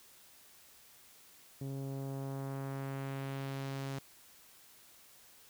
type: tone with low-pass filter sweep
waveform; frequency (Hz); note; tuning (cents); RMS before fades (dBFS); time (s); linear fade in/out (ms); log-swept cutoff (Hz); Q
sawtooth; 136.3; C#3; -29; -40; 1.61-3.99; 5; 390 to 7800; 0.91
effects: white hiss -60 dBFS RMS until 5.49 s